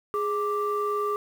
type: tone pair together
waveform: sine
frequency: 415.3 / 1174.6 Hz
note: G#4 / D6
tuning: 0 / 0 cents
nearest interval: octave + tritone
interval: 1800 cents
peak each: -26 dBFS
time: 0.14-1.16 s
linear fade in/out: 0 ms
effects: tanh soft clip ceiling -18 dBFS + 8-bit